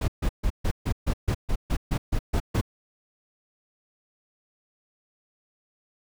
brown noise bursts, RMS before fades -23 dBFS, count 13, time 0.01-2.613 s, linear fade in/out 10 ms, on 71 ms, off 140 ms, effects none

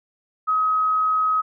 sine tone, 1269 Hz, D#6, 34 cents sharp, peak -17 dBFS, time 0.47-1.42 s, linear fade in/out 20 ms, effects none

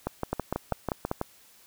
two click trains, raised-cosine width 1 ms, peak -13 / -14 dBFS, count 5 / 8, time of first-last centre 0.33-1.114 / 0.07-1.214 s, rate 5.1 / 6.12 Hz, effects white hiss -57 dBFS RMS until 1.66 s

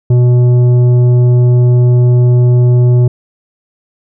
sine tone with tanh clipping, 123 Hz, B2, 7 cents flat, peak -6 dBFS, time 0.1-3.08 s, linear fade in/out 5 ms, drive 9 dB, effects none

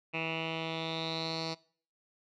10% pulse tone with low-pass filter sweep, 162.4 Hz, E3, 26 cents flat, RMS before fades -36 dBFS, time 0.13-1.55 s, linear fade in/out 20 ms, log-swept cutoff 2600 to 4700 Hz, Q 7.8, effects noise-tail reverb RT60 0.5 s tail -23 dB re dry

